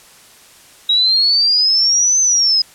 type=exponential two-way sweep; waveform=sine; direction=up then down; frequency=3819 to 6210 to 5010 Hz; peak=-10 dBFS; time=0.89-2.62 s; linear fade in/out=5 ms; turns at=2.2 s; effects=white hiss -44 dBFS RMS until 2.74 s + low-pass 11000 Hz 12 dB/octave